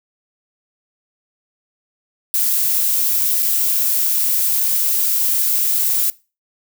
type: noise with dropouts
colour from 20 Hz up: violet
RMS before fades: -17 dBFS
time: 2.34-6.1 s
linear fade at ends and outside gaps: 0 ms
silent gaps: 3.424-3.428 / 4.604-4.607 s
effects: noise-tail reverb RT60 0.3 s tail -21 dB re dry